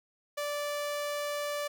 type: tone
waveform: sawtooth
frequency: 584 Hz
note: D5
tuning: 10 cents flat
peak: -28 dBFS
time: 0.37-1.68 s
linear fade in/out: 10 ms
effects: none